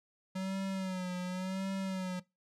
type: tone with vibrato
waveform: square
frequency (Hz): 186.8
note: F#3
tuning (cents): +17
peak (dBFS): -35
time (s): 0.35-2.2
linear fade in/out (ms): 10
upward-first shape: sine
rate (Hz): 0.91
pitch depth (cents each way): 60
effects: noise-tail reverb RT60 0.2 s tail -20 dB re dry + low-pass 9000 Hz 12 dB/octave